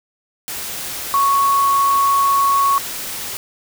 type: tone in noise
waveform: sine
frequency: 1108.7 Hz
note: C#6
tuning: in tune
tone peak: -12 dBFS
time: 1.14-2.78 s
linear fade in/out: 0 ms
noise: white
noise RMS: -27 dBFS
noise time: 0.48-3.37 s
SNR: +12 dB
effects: none